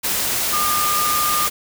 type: tone in noise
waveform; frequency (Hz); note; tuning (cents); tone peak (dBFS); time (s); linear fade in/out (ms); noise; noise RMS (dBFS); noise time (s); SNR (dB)
sine; 1210; D#6; -49; -19; 0.52-1.48; 20; white; -21; 0.03-1.5; -1
effects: none